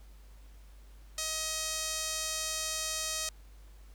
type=tone with band-pass filter; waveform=sawtooth; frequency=632 Hz; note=D#5; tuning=27 cents sharp; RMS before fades=-35 dBFS; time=1.18-3.29 s; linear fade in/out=2 ms; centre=6600 Hz; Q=1.5; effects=added 50 Hz sine -50 dBFS peak until 3.94 s + pink hiss -64 dBFS RMS until 3.94 s